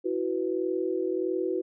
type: chord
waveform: sine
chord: E suspended second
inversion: none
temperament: equal with one note detuned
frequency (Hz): 329.6 / 371.1 / 493.9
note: E4 / F#4 / B4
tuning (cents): 0 / +5 / 0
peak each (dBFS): -31 / -28 / -33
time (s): 0.04-1.62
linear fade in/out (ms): 20
effects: none